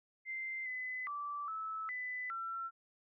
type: tone with pitch steps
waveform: sine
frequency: 2083 / 2016 / 1163 / 1305 / 2000 / 1349 Hz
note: C7 / B6 / D6 / E6 / B6 / E6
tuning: -8 / +35 / -17 / -18 / +21 / +40 cents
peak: -38 dBFS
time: 0.25-2.71 s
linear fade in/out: 50 ms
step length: 410 ms
effects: none